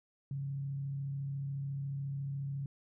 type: tone with frequency modulation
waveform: sine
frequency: 138.59 Hz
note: C#3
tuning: in tune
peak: -35 dBFS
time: 0.31-2.66 s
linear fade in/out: 2 ms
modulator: 34.1 Hz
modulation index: 0.25
effects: none